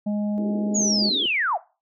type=harmonic tone; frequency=208 Hz; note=G#3; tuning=3 cents sharp; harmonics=1 / 3 / 4; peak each=-22 / -33 / -43 dBFS; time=0.06-1.1 s; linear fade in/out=10 ms
type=band-pass noise; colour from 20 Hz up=white; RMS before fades=-33 dBFS; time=0.38-1.26 s; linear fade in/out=0 ms; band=230 to 420 Hz; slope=48 dB/octave
type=linear sweep; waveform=sine; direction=down; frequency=6900 to 580 Hz; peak=-20 dBFS; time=0.74-1.58 s; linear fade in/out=20 ms
effects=noise-tail reverb RT60 0.3 s tail -18 dB re dry